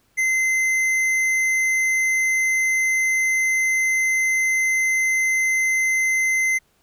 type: tone with tanh clipping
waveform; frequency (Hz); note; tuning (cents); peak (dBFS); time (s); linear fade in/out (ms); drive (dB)
triangle; 2065; C7; -23; -19; 0.17-6.59; 20; 15
effects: pink hiss -63 dBFS RMS until 6.82 s